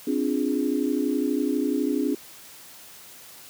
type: chord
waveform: sine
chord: D half-diminished seventh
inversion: third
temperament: equal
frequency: 261.6 / 293.7 / 349.2 / 415.3 Hz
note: C4 / D4 / F4 / Ab4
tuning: 0 / 0 / 0 / 0 cents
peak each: -26 / -25 / -31 / -30 dBFS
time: 0.07-2.15 s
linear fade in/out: 5 ms
effects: white hiss -46 dBFS RMS until 3.49 s + high-pass 80 Hz 12 dB/octave